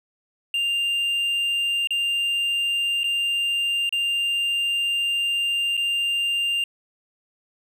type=tone with dropouts; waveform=triangle; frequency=2794 Hz; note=F7; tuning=in tune; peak=-19 dBFS; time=0.54-6.64 s; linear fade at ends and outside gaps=2 ms; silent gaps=1.873-1.906 / 3.034-3.041 / 3.893-3.925 / 5.769-5.775 s; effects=none